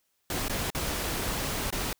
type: noise with dropouts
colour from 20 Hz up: pink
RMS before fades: -31 dBFS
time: 0.3-1.93 s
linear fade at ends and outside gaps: 2 ms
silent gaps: 0.483-0.496 / 0.703-0.748 / 1.705-1.725 s
effects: white hiss -74 dBFS RMS until 1.99 s